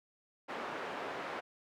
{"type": "band-pass noise", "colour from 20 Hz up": "pink", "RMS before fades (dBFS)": -41, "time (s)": [0.48, 1.41], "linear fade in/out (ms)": 20, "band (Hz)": [420, 1800], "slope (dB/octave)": 12, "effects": []}